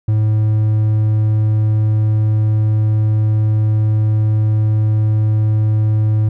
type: tone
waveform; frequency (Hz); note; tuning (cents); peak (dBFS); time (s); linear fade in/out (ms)
triangle; 107.8; A2; -35; -9; 0.08-6.29; 5
effects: none